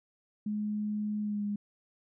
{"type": "tone with pitch glide", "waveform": "sine", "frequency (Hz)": [210.3, 205.4], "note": ["G#3", "G#3"], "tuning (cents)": [22, -19], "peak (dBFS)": -30, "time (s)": [0.46, 1.56], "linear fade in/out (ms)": 5, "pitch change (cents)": -41, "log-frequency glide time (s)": [1.21, 1.44], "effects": []}